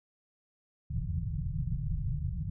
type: low-pass noise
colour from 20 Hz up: white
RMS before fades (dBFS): -33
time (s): 0.9-2.5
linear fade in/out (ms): 5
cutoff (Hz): 170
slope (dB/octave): 96
effects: none